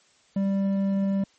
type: tone with hard clipping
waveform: sine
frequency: 196 Hz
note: G3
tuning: in tune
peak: -23 dBFS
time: 0.36-1.24 s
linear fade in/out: 5 ms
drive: 6 dB
effects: white hiss -61 dBFS RMS until 1.38 s + MP3 32 kbps